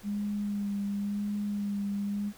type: tone with vibrato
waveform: sine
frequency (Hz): 203.6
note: G#3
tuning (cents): -34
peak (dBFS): -29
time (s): 0.03-2.33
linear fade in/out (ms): 50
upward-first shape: sine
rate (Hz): 0.94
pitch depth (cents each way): 21
effects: pink hiss -54 dBFS RMS until 2.37 s